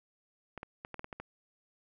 clicks, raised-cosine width 0.5 ms, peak -26 dBFS, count 8, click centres 0.577 / 0.631 / 0.849 / 0.943 / 0.994 / 1.044 / 1.128 / 1.2 s, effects none

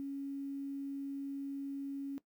sine tone with quantisation, 277.2 Hz, C#4, in tune, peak -37 dBFS, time 0-2.18 s, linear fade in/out 0 ms, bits 11, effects noise-tail reverb RT60 0.1 s tail -17 dB re dry

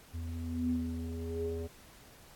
square tone with low-pass filter sweep, 82.41 Hz, E2, in tune, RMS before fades -36 dBFS, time 0.13-1.68 s, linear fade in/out 20 ms, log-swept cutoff 170 to 490 Hz, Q 9.7, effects pink hiss -57 dBFS RMS until 2.35 s + AAC 64 kbps

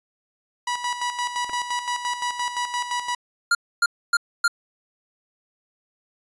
sawtooth tone with tremolo, 975 Hz, B5, 23 cents flat, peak -19 dBFS, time 0.67-3.15 s, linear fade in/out 5 ms, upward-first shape square, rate 5.8 Hz, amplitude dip 60%
clicks, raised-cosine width 0.5 ms, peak -22 dBFS, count 2, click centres 1.494 / 1.497 s
square tone bursts, 1402 Hz, F6, 6 cents sharp, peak -16 dBFS, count 4, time 3.51-4.48 s, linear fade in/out 5 ms, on 40 ms, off 270 ms
effects resampled to 22050 Hz

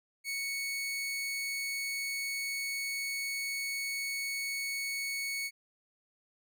sawtooth tone, 2218 Hz, C#7, in tune, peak -30 dBFS, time 0.24-5.51 s, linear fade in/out 50 ms, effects none

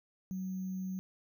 sine tone with sample-and-hold, 187.3 Hz, F#3, 21 cents sharp, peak -35 dBFS, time 0.31-0.99 s, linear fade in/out 0 ms, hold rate 6300 Hz, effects none

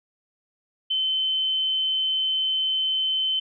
sine tone, 3068 Hz, G7, 38 cents flat, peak -21 dBFS, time 0.9-3.4 s, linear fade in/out 10 ms, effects none

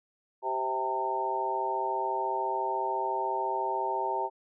harmonic tone with a mistuned harmonic, 130 Hz, C3, 11 cents flat, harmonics 3 / 4 / 5 / 6 / 7, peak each -35 / -39 / -37 / -35 / -30 dBFS, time 0.42-4.3 s, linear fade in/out 50 ms, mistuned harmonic 6, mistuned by +35 cents, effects none

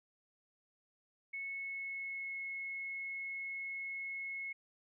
sine tone with pitch glide, 2200 to 2180 Hz, C#7 to C#7, -14 to -29 cents, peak -39 dBFS, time 1.33-4.53 s, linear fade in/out 10 ms, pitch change -15 cents, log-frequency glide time 1.47-2.36 s, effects none

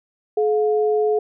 sine tone pair together, 426.5 / 709.9 Hz, G#4 / F5, +46 / +28 cents, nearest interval major sixth, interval 882 cents, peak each -16 / -25 dBFS, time 0.37-1.19 s, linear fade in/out 5 ms, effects none

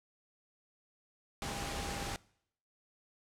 sine tone in noise, 803 Hz, G5, 41 cents sharp, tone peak -46 dBFS, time 1.42-2.16 s, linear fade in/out 0 ms, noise pink, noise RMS -39 dBFS, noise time 1.42-2.16 s, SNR -10 dB, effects noise-tail reverb RT60 0.7 s tail -23 dB re dry + low-pass 9000 Hz 12 dB/octave

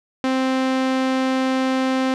sawtooth tone with low-pass filter, 261.6 Hz, C4, in tune, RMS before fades -20 dBFS, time 0.24-2.14 s, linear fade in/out 0 ms, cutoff 5000 Hz, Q 0.58, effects none

